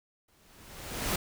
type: noise with exponential growth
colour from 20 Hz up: pink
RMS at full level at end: -28 dBFS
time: 0.28-1.16 s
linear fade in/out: 5 ms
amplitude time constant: 190 ms
effects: none